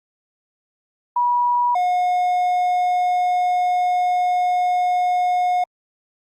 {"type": "tone pair in turn", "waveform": ["sine", "triangle"], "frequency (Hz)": [970, 721.2], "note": ["B5", "F#5"], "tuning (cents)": [-31, -45], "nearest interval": "perfect fourth", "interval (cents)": 514, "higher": "first", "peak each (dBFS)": [-15, -14], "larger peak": "second", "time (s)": [[1.16, 1.75], [1.75, 5.64]], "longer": "second", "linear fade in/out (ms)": 5, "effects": ["Opus 32 kbps"]}